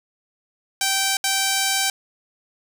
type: tone bursts at uneven times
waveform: 5% pulse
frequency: 778 Hz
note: G5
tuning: 13 cents flat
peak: -7 dBFS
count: 2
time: 0.81-1.17 / 1.24-1.9 s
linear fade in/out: 2 ms
effects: none